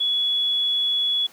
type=tone; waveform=sine; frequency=3387 Hz; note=G#7; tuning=33 cents sharp; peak=-19 dBFS; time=0-1.27 s; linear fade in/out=10 ms; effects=pink hiss -49 dBFS RMS until 1.32 s + high-pass 300 Hz 12 dB/octave